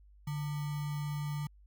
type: tone with sample-and-hold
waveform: sine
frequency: 147.2 Hz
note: D3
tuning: 4 cents sharp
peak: -33 dBFS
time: 0.27-1.47 s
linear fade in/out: 5 ms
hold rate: 1050 Hz
effects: added 50 Hz sine -56 dBFS peak until 1.66 s